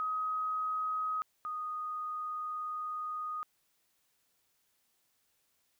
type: tone pair in turn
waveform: sine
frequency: 1262 / 1239.6 Hz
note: D#6 / D#6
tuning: +24 / -7 cents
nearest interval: unison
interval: 31 cents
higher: first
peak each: -31 / -35 dBFS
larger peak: first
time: 0-1.22 / 1.45-3.43 s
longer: second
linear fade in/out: 0 ms
effects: white hiss -75 dBFS RMS until 5.79 s